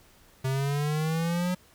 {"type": "exponential sweep", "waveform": "square", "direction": "up", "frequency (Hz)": [130.81, 183], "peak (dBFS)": -26, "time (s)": [0.44, 1.55], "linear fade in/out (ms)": 10, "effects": ["pink hiss -58 dBFS RMS until 1.74 s"]}